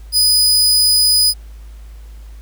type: tone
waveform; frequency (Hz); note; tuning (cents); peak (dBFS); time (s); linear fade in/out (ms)
sawtooth; 4978; D#8; 0; -7; 0.12-1.34; 50
effects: added 53 Hz sine -32 dBFS peak until 2.41 s + pink hiss -51 dBFS RMS until 2.41 s